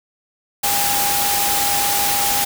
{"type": "tone in noise", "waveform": "sine", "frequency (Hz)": 810, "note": "G#5", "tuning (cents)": -43, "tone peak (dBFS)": -22, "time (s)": [0.63, 2.45], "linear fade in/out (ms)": 10, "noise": "white", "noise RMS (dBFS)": -19, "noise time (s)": [0.63, 2.45], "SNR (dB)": -6, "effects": []}